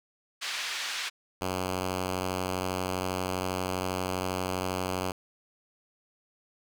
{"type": "band-pass noise", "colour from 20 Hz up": "pink", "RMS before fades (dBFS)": -34, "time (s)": [0.41, 1.1], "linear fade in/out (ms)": 20, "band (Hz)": [1800, 5100], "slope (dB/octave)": 12}
{"type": "tone", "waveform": "5% pulse", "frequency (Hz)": 92.5, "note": "F#2", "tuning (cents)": 0, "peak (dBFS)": -18, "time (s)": [1.41, 5.12], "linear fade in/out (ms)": 5}
{"effects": []}